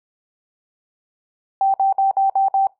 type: tone bursts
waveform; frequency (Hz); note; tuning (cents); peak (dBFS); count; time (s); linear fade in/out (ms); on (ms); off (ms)
sine; 779; G5; -11; -13; 6; 1.61-2.67; 2; 130; 56
effects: noise-tail reverb RT60 0.2 s tail -23 dB re dry